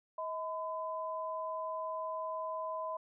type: tone pair together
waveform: sine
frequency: 637 / 1011.2 Hz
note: D#5 / B5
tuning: +41 / +41 cents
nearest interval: minor sixth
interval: 800 cents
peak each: -39 / -38 dBFS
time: 0.18-2.97 s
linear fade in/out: 5 ms
effects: none